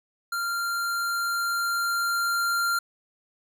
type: tone with level ramp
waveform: square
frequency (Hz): 1388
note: F6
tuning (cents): -11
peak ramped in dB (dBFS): -27 to -23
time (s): 0.32-2.79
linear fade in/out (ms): 5
effects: none